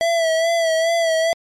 square tone with vibrato, 659.3 Hz, E5, in tune, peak -16 dBFS, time 0.01-1.33 s, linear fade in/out 0 ms, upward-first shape sine, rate 2.4 Hz, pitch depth 44 cents each way, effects low-pass 8000 Hz 12 dB/octave + MP3 64 kbps

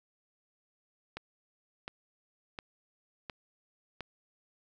click train, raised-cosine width 0.3 ms, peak -23 dBFS, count 5, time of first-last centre 1.17-4.007 s, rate 1.41 Hz, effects none

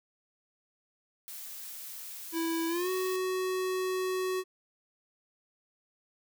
blue noise, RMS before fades -43 dBFS, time 1.28-3.16 s, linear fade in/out 0 ms
square tone with pitch glide, 329.6 to 372.1 Hz, E4 to F#4, 0 to +10 cents, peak -30 dBFS, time 2.32-4.44 s, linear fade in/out 50 ms, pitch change +210 cents, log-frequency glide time 2.68-2.9 s
effects none

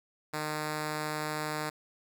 5% pulse tone, 152.8 Hz, D#3, 31 cents flat, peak -21 dBFS, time 0.33-1.7 s, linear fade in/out 10 ms, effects none

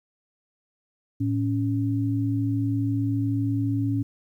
sine tone pair together, 110.7 / 278.9 Hz, A2 / C#4, +11 / +11 cents, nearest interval octave + major third, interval 1600 cents, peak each -24 / -25 dBFS, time 1.2-4.03 s, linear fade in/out 10 ms, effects 10-bit

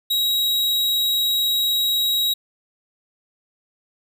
45% pulse tone, 3831 Hz, A#7, 47 cents sharp, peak -18 dBFS, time 0.1-2.34 s, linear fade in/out 10 ms, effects none

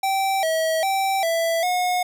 square tone with pitch steps, 776 / 643 / 776 / 663 / 724 Hz, G5 / E5 / G5 / E5 / F#5, -18 / -43 / -18 / +10 / -38 cents, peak -20 dBFS, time 0.03-2.03 s, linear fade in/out 5 ms, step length 400 ms, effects none

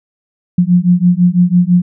sine beating tone pair, 174.61 / 180.61 Hz, F3 / F#3, 0 / -42 cents, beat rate 6 Hz, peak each -10 dBFS, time 0.58-1.82 s, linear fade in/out 5 ms, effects none

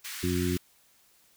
pink high-pass noise, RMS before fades -39 dBFS, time 0.04-0.58 s, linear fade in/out 10 ms, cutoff 1500 Hz, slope 24 dB/octave
harmonic tone, 89.3 Hz, F2, 39 cents sharp, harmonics 1 / 2 / 3 / 4, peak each -31 / -31 / -31 / -31 dBFS, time 0.23-0.57 s, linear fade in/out 5 ms
effects white hiss -63 dBFS RMS until 1.36 s

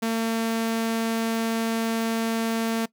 sawtooth tone, 226.5 Hz, A#3, 50 cents flat, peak -19 dBFS, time 0.02-2.86 s, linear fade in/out 10 ms, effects noise-tail reverb RT60 0.1 s tail -20 dB re dry

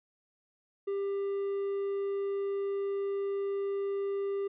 triangle tone, 397 Hz, G4, 22 cents sharp, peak -28 dBFS, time 0.87-4.48 s, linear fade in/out 10 ms, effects resampled to 8000 Hz

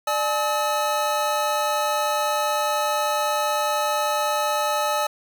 square tone cluster, 595 / 851 / 1284 Hz, D5 / G#5 / E6, +22 / +42 / -46 cents, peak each -26 dBFS, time 0.07-5.07 s, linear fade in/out 5 ms, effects none

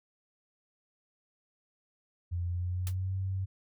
sine tone with pitch glide, 87.31 to 95.21 Hz, F2 to G2, 0 to -50 cents, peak -30 dBFS, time 2.31-3.46 s, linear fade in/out 20 ms, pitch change +150 cents, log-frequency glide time 2.48-3.15 s
white noise with exponential decay, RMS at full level -37 dBFS, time 2.87-2.95 s, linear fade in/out 0 ms, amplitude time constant 16 ms
effects none

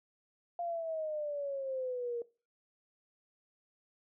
sine exponential sweep, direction down, 698.5 to 466.6 Hz, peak -34 dBFS, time 0.59-2.22 s, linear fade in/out 2 ms, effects noise-tail reverb RT60 0.3 s tail -19 dB re dry

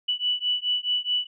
sine beating tone pair, 2960 / 2964.7 Hz, F#7 / F#7, 0 / +3 cents, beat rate 4.7 Hz, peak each -26 dBFS, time 0.08-1.27 s, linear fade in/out 10 ms, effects none

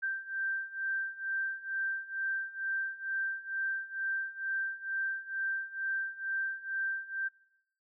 sine beating tone pair, 1568 / 1570.2 Hz, G6 / G6, 0 / +2 cents, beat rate 2.2 Hz, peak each -37 / -34 dBFS, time 0.02-7.29 s, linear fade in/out 20 ms, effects noise-tail reverb RT60 0.8 s tail -23 dB re dry

